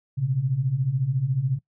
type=beating tone pair; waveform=sine; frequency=121.7 / 135.7 Hz; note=B2 / C#3; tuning=-25 / -36 cents; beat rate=14 Hz; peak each=-27 / -22 dBFS; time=0.17-1.59 s; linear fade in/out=20 ms; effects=noise-tail reverb RT60 0.1 s tail -21 dB re dry